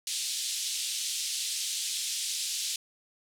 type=band-pass noise; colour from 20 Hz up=pink; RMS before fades=-33 dBFS; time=0.07-2.76 s; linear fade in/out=2 ms; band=3300 to 10000 Hz; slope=24 dB/octave; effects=none